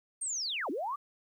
sine linear two-way sweep, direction down then up, 8870 to 246.4 to 1209 Hz, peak -32 dBFS, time 0.21-0.96 s, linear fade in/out 10 ms, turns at 0.7 s, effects 11-bit

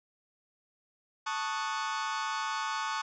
40% pulse chord, D# half-diminished seventh, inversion second, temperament equal, 880 / 1108.7 / 1244.5 / 1480 Hz, A5 / C#6 / D#6 / F#6, 0 / 0 / 0 / 0 cents, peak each -35 / -35 / -38 / -38 dBFS, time 1.26-3.02 s, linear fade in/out 10 ms, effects resampled to 16000 Hz + 11-bit

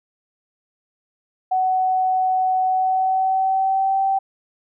sine tone with pitch glide, 748 to 775.7 Hz, F#5 to G5, +19 to -18 cents, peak -16 dBFS, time 1.51-4.19 s, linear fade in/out 10 ms, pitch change +63 cents, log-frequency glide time 2.67-4 s, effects none

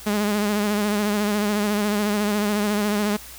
sawtooth tone with vibrato, 207.7 Hz, G#3, in tune, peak -16 dBFS, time 0.06-3.17 s, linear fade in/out 10 ms, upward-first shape sine, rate 14 Hz, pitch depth 42 cents each way, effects added 60 Hz sine -47 dBFS peak until 3.38 s + white hiss -41 dBFS RMS until 3.38 s

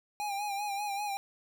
square tone with vibrato, 813 Hz, G#5, 37 cents flat, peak -33 dBFS, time 0.2-1.17 s, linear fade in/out 0 ms, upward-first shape sine, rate 5.1 Hz, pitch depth 55 cents each way, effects none

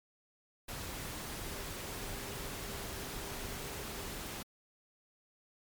sine tone in noise, 399.5 Hz, G4, 33 cents sharp, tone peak -52 dBFS, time 1.45-4.17 s, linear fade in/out 10 ms, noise pink, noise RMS -42 dBFS, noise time 0.68-4.43 s, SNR -13 dB, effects MP3 96 kbps

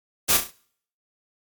white noise with echo, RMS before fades -18 dBFS, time 0.28-0.38 s, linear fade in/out 20 ms, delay 34 ms, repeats 4, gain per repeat -7 dB, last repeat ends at 0.516 s, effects noise-tail reverb RT60 0.6 s tail -24 dB re dry + MP3 96 kbps

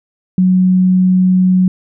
sine tone, 184.5 Hz, F#3, 5 cents flat, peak -7 dBFS, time 0.38-1.68 s, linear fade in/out 2 ms, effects none

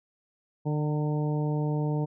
harmonic tone with a mistuned harmonic, 150 Hz, D3, 37 cents sharp, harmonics 1 / 2 / 3 / 4 / 5 / 6, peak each -26 / -33 / -35 / -40 / -42 / -41 dBFS, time 0.65-2.06 s, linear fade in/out 20 ms, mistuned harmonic 6, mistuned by +17 cents, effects none

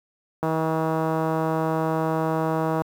click train, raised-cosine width 1 ms, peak -11 dBFS, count 383, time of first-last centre 0.43-2.818 s, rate 160 Hz, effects high-pass 60 Hz 12 dB/octave + 7-bit

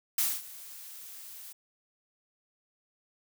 blue noise with ADSR envelope, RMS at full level -26 dBFS, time 0.18-1.53 s, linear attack 4 ms, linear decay 230 ms, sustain -20 dB, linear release 11 ms, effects none

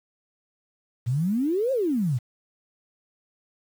sine exponential two-way sweep, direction up then down, 112.1 to 554 to 112.1 Hz, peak -21 dBFS, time 1.06-2.19 s, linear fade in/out 20 ms, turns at 1.72 s, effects 8-bit

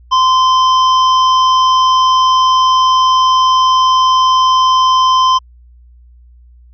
square tone, 1035 Hz, C6, 19 cents flat, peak -8 dBFS, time 0.11-5.39 s, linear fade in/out 20 ms, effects added 60 Hz sine -39 dBFS peak until 6.73 s + resampled to 11025 Hz

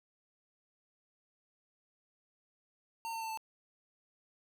square tone with pitch steps, 912 / 902.6 / 893.2 / 884 Hz, A#5 / A5 / A5 / A5, -38 / +44 / +26 / +8 cents, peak -38 dBFS, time 3.05-3.374 s, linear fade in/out 0 ms, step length 81 ms, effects none

